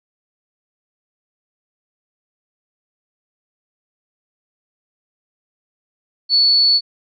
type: tone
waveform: sine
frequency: 4435 Hz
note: C#8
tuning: in tune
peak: -10 dBFS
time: 6.29-6.81 s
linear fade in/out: 50 ms
effects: none